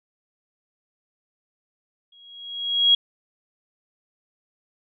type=tone with exponential growth; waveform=sine; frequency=3300 Hz; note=G#7; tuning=12 cents flat; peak=-11 dBFS; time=2.12-2.95 s; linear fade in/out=5 ms; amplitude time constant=180 ms; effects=none